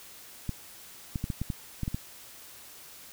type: clicks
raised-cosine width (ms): 5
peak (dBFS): -18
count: 9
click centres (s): 0.493 / 1.158 / 1.241 / 1.302 / 1.416 / 1.502 / 1.833 / 1.879 / 1.945
effects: white hiss -49 dBFS RMS until 3.12 s